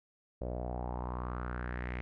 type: tone with low-pass filter sweep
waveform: sawtooth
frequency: 61.2 Hz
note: B1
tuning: 15 cents flat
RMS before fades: -38 dBFS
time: 0.41-2.01 s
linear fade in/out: 0 ms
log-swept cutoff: 560 to 2200 Hz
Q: 4.4
effects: none